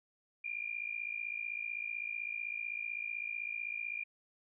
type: tone with amplitude modulation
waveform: sine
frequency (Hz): 2400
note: D7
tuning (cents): +37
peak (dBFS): -33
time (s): 0.44-4.04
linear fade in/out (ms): 10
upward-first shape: sine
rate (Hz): 55.8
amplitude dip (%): 85
effects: none